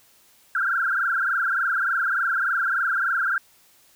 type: tone with frequency modulation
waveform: sine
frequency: 1480 Hz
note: F#6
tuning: in tune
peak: -20 dBFS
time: 0.55-3.38 s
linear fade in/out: 2 ms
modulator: 23.4 Hz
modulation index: 5.8
effects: white hiss -57 dBFS RMS until 3.95 s